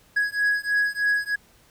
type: beating tone pair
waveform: triangle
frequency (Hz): 1664 / 1667.2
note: G#6 / G#6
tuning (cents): +3 / +6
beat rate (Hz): 3.2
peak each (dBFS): -22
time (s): 0.16-1.36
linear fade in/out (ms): 10
effects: pink hiss -57 dBFS RMS until 1.7 s